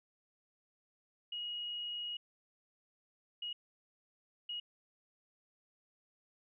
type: tone bursts at uneven times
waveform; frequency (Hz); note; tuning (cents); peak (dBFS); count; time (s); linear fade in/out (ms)
sine; 2892; F#7; -40; -38; 3; 1.32-2.17 / 3.42-3.53 / 4.49-4.6; 5
effects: none